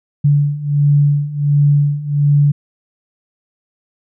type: beating tone pair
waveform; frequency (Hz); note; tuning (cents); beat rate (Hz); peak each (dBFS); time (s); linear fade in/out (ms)
sine; 143.8 / 145.2; D3 / D3; -36 / -19; 1.4; -15 / -12; 0.24-2.52; 10
effects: none